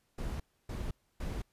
brown noise bursts, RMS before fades -37 dBFS, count 3, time 0.18-1.42 s, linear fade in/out 5 ms, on 220 ms, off 290 ms, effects pink hiss -75 dBFS RMS until 1.52 s + resampled to 32000 Hz

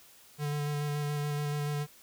square tone with vibrato, 146.83 Hz, D3, in tune, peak -31 dBFS, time 0.38-1.87 s, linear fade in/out 50 ms, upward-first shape square, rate 7 Hz, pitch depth 13 cents each way, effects white hiss -57 dBFS RMS until 2.02 s

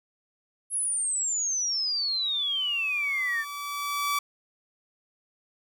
sine exponential sweep, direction down, 10830 to 1755 Hz, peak -25 dBFS, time 0.7-3.45 s, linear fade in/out 50 ms
sawtooth tone with exponential growth, 1152 Hz, D6, 34 cents flat, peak -20 dBFS, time 1.7-4.19 s, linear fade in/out 5 ms, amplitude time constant 540 ms
effects none

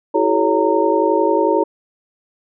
sine tone cluster, 326.8 / 377.9 / 429 / 558 / 922 Hz, E4 / F#4 / A4 / C#5 / A#5, -15 / +37 / -44 / +11 / -19 cents, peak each -19 dBFS, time 0.14-1.64 s, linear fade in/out 10 ms, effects none

